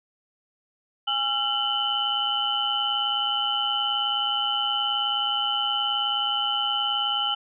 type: tone cluster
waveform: sine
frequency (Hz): 821 / 1360 / 2917 / 3036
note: G#5 / F6 / F#7 / F#7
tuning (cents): -20 / -46 / -25 / +44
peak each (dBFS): -30 / -30 / -30 / -25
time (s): 1.07-7.35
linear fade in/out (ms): 10
effects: none